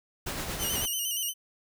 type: noise with tremolo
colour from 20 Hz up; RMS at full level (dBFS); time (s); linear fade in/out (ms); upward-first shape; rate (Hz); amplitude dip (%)
pink; -33; 0.26-0.86; 10; sine; 8.6; 35
type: tone with vibrato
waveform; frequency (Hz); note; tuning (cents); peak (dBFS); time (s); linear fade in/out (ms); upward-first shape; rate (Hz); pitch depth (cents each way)
10% pulse; 2958; F#7; -1; -21; 0.58-1.34; 50; square; 8.5; 52
effects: none